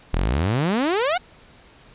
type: exponential sweep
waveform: sawtooth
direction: up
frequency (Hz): 36.71 to 761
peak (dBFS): -15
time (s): 0.13-1.18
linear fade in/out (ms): 10
effects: pink hiss -50 dBFS RMS until 1.94 s + resampled to 8000 Hz